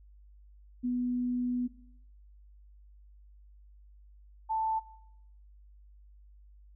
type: tone pair in turn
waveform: sine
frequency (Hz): 246.9 / 883.4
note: B3 / A5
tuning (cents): 0 / +7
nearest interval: octave + minor seventh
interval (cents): 2207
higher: second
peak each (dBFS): -28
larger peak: neither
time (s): 0.83-1.68 / 4.49-4.8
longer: first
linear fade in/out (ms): 20
effects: noise-tail reverb RT60 0.7 s tail -17 dB re dry + added 50 Hz sine -53 dBFS peak until 6.75 s